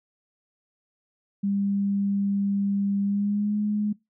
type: tone with pitch glide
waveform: sine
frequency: 199.5 to 209.1 Hz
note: G3 to G#3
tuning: +31 to +12 cents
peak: -22 dBFS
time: 1.43-3.93 s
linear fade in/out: 10 ms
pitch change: +81 cents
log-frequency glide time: 3.03-3.56 s
effects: noise-tail reverb RT60 0.2 s tail -22 dB re dry